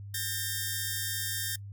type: tone pair together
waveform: 5% pulse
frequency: 1596.7 / 1817 Hz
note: G6 / A#6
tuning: +31 / -45 cents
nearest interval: major second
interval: 224 cents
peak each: -25 / -22 dBFS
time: 0.14-1.56 s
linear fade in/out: 5 ms
effects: noise-tail reverb RT60 0.1 s tail -24 dB re dry + added 100 Hz sine -40 dBFS peak until 1.72 s